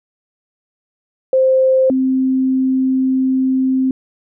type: tone pair in turn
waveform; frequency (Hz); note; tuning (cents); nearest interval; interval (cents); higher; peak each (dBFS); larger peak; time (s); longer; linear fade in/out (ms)
sine; 523.3 / 261.6; C5 / C4; 0 / 0; octave; 1200; first; -9 / -12; first; 1.33-1.9 / 1.9-3.91; second; 2
effects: none